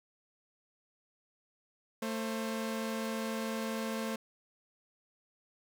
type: tone pair together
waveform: sawtooth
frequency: 223.3 / 531 Hz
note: A3 / C5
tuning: +26 / +25 cents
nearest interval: octave + minor third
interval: 1499 cents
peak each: -31 / -36 dBFS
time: 2.02-4.16 s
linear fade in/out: 5 ms
effects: none